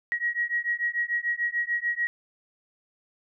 sine beating tone pair, 1898 / 1904.8 Hz, A#6 / A#6, +31 / +37 cents, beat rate 6.8 Hz, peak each -28 dBFS, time 0.12-2.07 s, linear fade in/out 0 ms, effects none

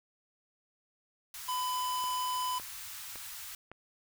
white band-stop noise, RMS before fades -44 dBFS, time 1.34-3.55 s, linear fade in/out 2 ms, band 110 to 940 Hz, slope 24 dB/octave
square tone, 1004 Hz, B5, 28 cents sharp, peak -32 dBFS, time 1.48-2.59 s, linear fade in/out 10 ms
click train, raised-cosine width 0.5 ms, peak -31 dBFS, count 4, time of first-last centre 2.04-3.716 s, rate 1.79 Hz
effects none

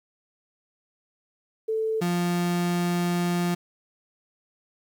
sine / 35% pulse tone pair in turn, 441.1 / 175.05 Hz, A4 / F3, +4 / +4 cents, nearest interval octave + major third, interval 1600 cents, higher first, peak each -23 / -21 dBFS, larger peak second, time 1.68-2.01 / 2.01-3.55 s, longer second, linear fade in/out 10 ms, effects 10-bit

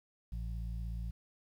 harmonic tone, 56.6 Hz, A1, 50 cents sharp, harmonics 1 / 2 / 3, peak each -37 / -45 / -48 dBFS, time 0.32-1.11 s, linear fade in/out 5 ms, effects 11-bit

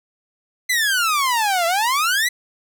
sawtooth exponential two-way sweep, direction down then up, 2056 to 659.3 to 2028 Hz, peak -13 dBFS, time 0.69-2.29 s, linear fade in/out 10 ms, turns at 1.66 s, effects none

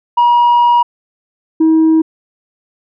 sine tone pair in turn, 958 / 319.7 Hz, A#5 / D#4, +47 / +47 cents, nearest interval octave + perfect fifth, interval 1900 cents, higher first, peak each -4 dBFS, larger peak neither, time 0.17-0.83 / 1.6-2.02 s, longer first, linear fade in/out 10 ms, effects tanh soft clip ceiling -5 dBFS

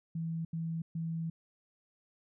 sine tone bursts at uneven times, 164 Hz, E3, 9 cents flat, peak -33 dBFS, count 3, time 0.15-0.45 / 0.53-0.82 / 0.95-1.3 s, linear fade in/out 5 ms, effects none

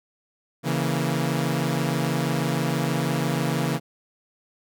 sawtooth chord, A# diminished, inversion first, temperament equal, 138.59 / 164.81 / 233.1 Hz, C#3 / E3 / A#3, 0 / 0 / 0 cents, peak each -22 / -22 / -25 dBFS, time 0.63-3.8 s, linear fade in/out 50 ms, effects none

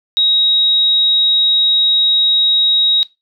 sine tone, 3800 Hz, A#7, 33 cents sharp, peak -10 dBFS, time 0.17-3.03 s, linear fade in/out 0 ms, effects noise-tail reverb RT60 0.2 s tail -18 dB re dry

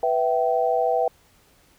sine chord, E minor, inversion second, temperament equal with one note detuned, 493.9 / 659.3 / 772.3 Hz, B4 / E5 / G5, 0 / 0 / -26 cents, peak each -23 dBFS, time 0.03-1.08 s, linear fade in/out 2 ms, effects pink hiss -58 dBFS RMS until 1.78 s

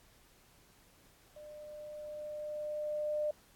sine tone with level ramp, 601 Hz, D5, 40 cents sharp, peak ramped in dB -48 to -30 dBFS, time 1.36-3.31 s, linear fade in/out 5 ms, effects pink hiss -64 dBFS RMS until 3.55 s + AAC 64 kbps

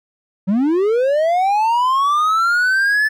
triangle linear sweep, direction up, 179.4 to 1753 Hz, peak -11 dBFS, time 0.47-3.09 s, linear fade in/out 20 ms, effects none

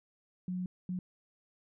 sine tone bursts at uneven times, 182 Hz, F#3, 28 cents flat, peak -33 dBFS, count 2, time 0.48-0.66 / 0.89-0.99 s, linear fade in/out 2 ms, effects none

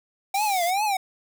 pink high-pass noise, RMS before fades -35 dBFS, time 0.34-0.71 s, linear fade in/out 10 ms, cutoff 6300 Hz, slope 12 dB/octave
square tone with vibrato, 767 Hz, G5, 38 cents flat, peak -22 dBFS, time 0.34-0.97 s, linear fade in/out 5 ms, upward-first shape triangle, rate 2.5 Hz, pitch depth 230 cents each way
click train, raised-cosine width 0.3 ms, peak -32 dBFS, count 4, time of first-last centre 0.36-0.773 s, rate 7.26 Hz
effects none

